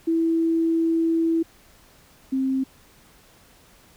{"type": "tone pair in turn", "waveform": "sine", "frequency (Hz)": [328.7, 265], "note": ["E4", "C4"], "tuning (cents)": [-5, 22], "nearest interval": "major third", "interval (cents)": 373, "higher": "first", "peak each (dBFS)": [-18, -20], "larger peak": "first", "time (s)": [[0.07, 1.43], [2.32, 2.64]], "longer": "first", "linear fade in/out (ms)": 10, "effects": ["pink hiss -54 dBFS RMS until 3.96 s"]}